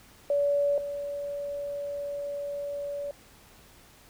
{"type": "tone pair in turn", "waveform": "sine", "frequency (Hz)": [572, 572], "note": ["D5", "D5"], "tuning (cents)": [-46, -46], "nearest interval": "unison", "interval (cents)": 0, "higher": "neither", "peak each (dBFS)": [-22, -31], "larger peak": "first", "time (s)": [[0.3, 0.78], [0.78, 3.11]], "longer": "second", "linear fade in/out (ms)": 2, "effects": ["pink hiss -55 dBFS RMS until 4.09 s"]}